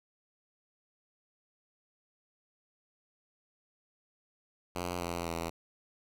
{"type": "tone with pitch steps", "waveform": "5% pulse", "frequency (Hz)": [88.4, 86.03, 83.73], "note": ["F2", "F2", "E2"], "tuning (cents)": [22, -26, 28], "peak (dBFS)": -23, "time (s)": [4.75, 5.5], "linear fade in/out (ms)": 10, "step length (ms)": 250, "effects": []}